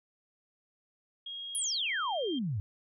sine tone with pitch glide, 3270 to 3184 Hz, G#7 to G7, -28 to +26 cents, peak -38 dBFS, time 1.26-2.39 s, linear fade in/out 5 ms, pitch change -46 cents, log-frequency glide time 1.54-1.9 s
sine exponential sweep, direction down, 11010 to 92.5 Hz, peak -30 dBFS, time 1.55-2.6 s, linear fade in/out 0 ms
effects none

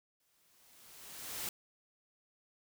white noise with exponential growth, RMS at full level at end -38 dBFS, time 0.2-1.49 s, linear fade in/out 2 ms, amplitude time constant 280 ms, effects none

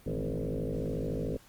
sine tone with frequency modulation, 155.56 Hz, D#3, in tune, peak -30 dBFS, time 0.06-1.37 s, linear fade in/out 5 ms, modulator 53.8 Hz, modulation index 7, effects pink hiss -58 dBFS RMS until 1.48 s + Opus 32 kbps

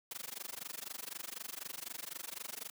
white noise with amplitude modulation, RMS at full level -41 dBFS, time 0.11-2.7 s, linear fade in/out 2 ms, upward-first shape sine, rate 24 Hz, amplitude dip 100%, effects high-pass 200 Hz 12 dB/octave

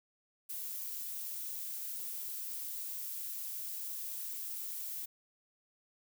violet noise, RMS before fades -41 dBFS, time 0.49-5.06 s, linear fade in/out 10 ms, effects none

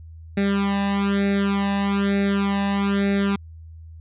sawtooth tone with flanger, 199 Hz, G3, 26 cents sharp, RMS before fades -21 dBFS, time 0.37-3.36 s, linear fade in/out 5 ms, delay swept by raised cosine 0.48 to 1.12 ms, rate 1.1 Hz, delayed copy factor +1, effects added 81 Hz sine -38 dBFS peak until 4 s + resampled to 8000 Hz

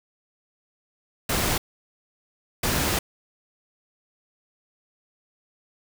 pink noise bursts at uneven times, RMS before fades -24 dBFS, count 2, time 1.29-1.58 / 2.63-2.99 s, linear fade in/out 5 ms, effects none

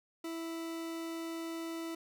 40% pulse tone, 329.6 Hz, E4, in tune, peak -37 dBFS, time 0.24-1.95 s, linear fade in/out 5 ms, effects none

